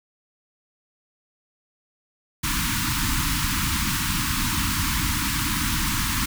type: band-stop noise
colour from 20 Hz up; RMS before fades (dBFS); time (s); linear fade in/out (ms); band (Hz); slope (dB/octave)
pink; -24; 2.43-6.26; 10; 320 to 910; 96
effects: none